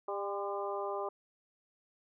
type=harmonic tone with a mistuned harmonic; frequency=200 Hz; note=G3; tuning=35 cents sharp; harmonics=2 / 3 / 4 / 5 / 6; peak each=-38 / -40 / -41 / -42 / -43 dBFS; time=0.08-1.09 s; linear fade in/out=5 ms; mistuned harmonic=5; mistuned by=+37 cents; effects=none